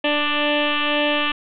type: tone with frequency modulation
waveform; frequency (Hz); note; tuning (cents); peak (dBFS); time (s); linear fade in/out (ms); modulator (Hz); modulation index
sine; 1181; D6; +9; -17; 0.04-1.32; 5; 295; 6.8
effects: none